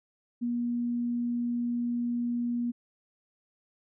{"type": "tone", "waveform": "sine", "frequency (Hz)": 239.5, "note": "A#3", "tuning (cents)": 47, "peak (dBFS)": -27, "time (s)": [0.41, 2.72], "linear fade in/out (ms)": 20, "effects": []}